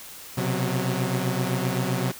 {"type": "tone cluster", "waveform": "sawtooth", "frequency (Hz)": [125.2, 132.9, 183.7], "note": ["B2", "C3", "F#3"], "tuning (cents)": [24, 27, -12], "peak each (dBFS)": -24, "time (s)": [0.37, 2.12], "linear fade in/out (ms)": 10, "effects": ["white hiss -42 dBFS RMS until 2.19 s"]}